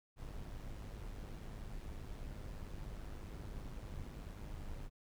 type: noise with amplitude modulation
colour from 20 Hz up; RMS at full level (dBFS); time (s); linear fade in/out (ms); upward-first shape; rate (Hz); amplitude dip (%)
brown; -44; 0.16-4.9; 50; sine; 103; 50
effects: none